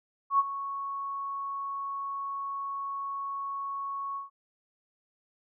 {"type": "tone with ADSR envelope", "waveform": "sine", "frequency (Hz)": 1107, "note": "C#6", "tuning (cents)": -3, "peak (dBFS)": -18, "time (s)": [0.3, 4.3], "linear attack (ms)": 90, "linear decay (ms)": 34, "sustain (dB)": -14, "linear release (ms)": 140, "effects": []}